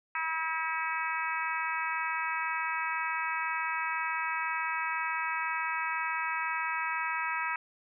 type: harmonic tone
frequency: 322 Hz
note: E4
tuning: 41 cents flat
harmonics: 3 / 4 / 5 / 6 / 7 / 8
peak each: -35 / -36 / -37 / -38 / -38 / -39 dBFS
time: 0.15-7.56 s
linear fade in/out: 2 ms
effects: none